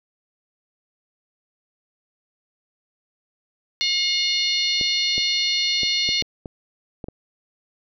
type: harmonic tone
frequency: 718 Hz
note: F5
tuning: 48 cents sharp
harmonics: 3 / 4 / 5 / 6 / 7 / 8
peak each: -27 / -27 / -26 / -22 / -35 / -33 dBFS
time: 3.81-6.22 s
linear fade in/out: 0 ms
type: clicks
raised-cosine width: 2 ms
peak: -19 dBFS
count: 8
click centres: 4.812 / 5.18 / 5.833 / 6.09 / 6.223 / 6.458 / 7.042 / 7.085 s
effects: none